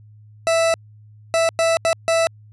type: tone bursts at uneven times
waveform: 40% pulse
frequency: 659.3 Hz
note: E5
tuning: in tune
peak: -14 dBFS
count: 5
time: 0.47-0.74 / 1.34-1.49 / 1.59-1.77 / 1.85-1.93 / 2.08-2.27 s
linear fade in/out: 0 ms
effects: added 106 Hz sine -43 dBFS peak until 2.52 s + resampled to 24000 Hz